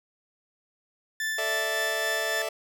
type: tone with tremolo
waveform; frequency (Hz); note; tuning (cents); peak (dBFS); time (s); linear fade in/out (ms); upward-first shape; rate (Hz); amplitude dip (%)
40% pulse; 1760; A6; 0; -26; 1.2-2.42; 2; sine; 3.6; 30
type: chord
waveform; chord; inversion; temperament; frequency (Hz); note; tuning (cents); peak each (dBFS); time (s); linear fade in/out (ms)
sawtooth; A suspended fourth; none; just; 440 / 586.7 / 660; A4 / D5 / E5; 0 / -2 / +2; -31 / -31 / -27; 1.38-2.49; 5
effects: none